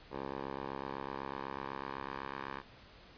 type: tone with band-pass filter sweep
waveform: 10% pulse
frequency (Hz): 68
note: C#2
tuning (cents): -33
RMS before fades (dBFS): -42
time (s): 0.1-2.63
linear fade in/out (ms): 50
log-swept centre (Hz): 680 to 1300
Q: 1.4
effects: pink hiss -57 dBFS RMS until 3.17 s + resampled to 11025 Hz